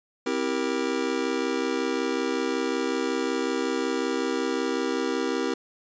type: chord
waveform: square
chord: C dominant seventh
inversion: none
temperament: just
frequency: 261.6 / 327 / 392.4 / 470.9 Hz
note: C4 / E4 / G4 / Bb4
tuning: 0 / -14 / +2 / +18 cents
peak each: -31 dBFS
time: 0.26-5.54 s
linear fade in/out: 5 ms
effects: resampled to 16000 Hz